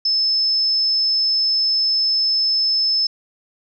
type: tone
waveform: sine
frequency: 5240 Hz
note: E8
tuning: 11 cents flat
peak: -15 dBFS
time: 0.05-3.07 s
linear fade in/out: 5 ms
effects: none